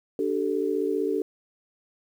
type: chord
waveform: sine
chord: D suspended fourth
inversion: none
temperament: equal with one note detuned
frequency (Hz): 293.7 / 384.6 / 440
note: D4 / G4 / A4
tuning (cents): 0 / -33 / 0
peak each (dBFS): -29 / -27 / -27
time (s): 0.19-1.22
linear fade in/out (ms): 2
effects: 9-bit